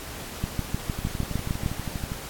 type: two click trains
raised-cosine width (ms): 5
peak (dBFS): -18 / -13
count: 15 / 9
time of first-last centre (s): 0.99-2.119 / 0.44-1.661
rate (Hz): 12.4 / 6.55
effects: pink hiss -38 dBFS RMS until 2.29 s + AAC 64 kbps